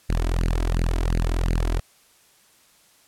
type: tone with flanger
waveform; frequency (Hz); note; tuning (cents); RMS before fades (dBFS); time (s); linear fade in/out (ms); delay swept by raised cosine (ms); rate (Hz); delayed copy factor
sawtooth; 41.97; E1; +32; -22; 0.09-1.8; 10; 0.43 to 3.13; 2.8; +1
effects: white hiss -57 dBFS RMS until 3.07 s + low-pass 12000 Hz 12 dB/octave